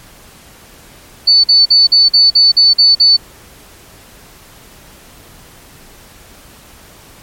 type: tone bursts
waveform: sine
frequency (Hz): 4498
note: C#8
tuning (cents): +24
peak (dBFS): -4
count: 9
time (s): 1.27-3.168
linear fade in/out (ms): 10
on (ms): 170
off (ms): 46
effects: pink hiss -40 dBFS RMS until 7.22 s + MP3 64 kbps